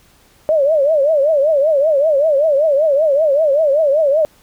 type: tone with vibrato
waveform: sine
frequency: 592 Hz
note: D5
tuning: 14 cents sharp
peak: -10 dBFS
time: 0.49-4.25 s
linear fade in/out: 0 ms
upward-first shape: triangle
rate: 5.2 Hz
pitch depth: 190 cents each way
effects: pink hiss -51 dBFS RMS until 4.42 s